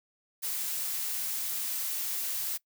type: noise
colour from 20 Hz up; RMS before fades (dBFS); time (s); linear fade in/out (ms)
blue; -33; 0.42-2.58; 20
effects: noise-tail reverb RT60 0.1 s tail -22 dB re dry